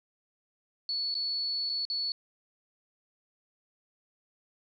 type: tone with dropouts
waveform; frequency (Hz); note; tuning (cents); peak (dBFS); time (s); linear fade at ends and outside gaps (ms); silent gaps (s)
sine; 4422; C#8; -5; -29; 0.89-2.12; 1; 1.142-1.151 / 1.693-1.697 / 1.852-1.9
effects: none